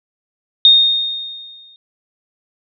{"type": "tone with exponential decay", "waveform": "sine", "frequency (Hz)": 3689, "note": "A#7", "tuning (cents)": -19, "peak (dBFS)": -3, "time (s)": [0.65, 1.76], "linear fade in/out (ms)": 1, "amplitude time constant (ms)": 240, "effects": []}